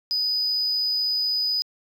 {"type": "tone", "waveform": "triangle", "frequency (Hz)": 4978, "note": "D#8", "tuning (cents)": 0, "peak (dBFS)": -19, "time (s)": [0.11, 1.62], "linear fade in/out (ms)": 0, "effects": ["tanh soft clip ceiling -17 dBFS"]}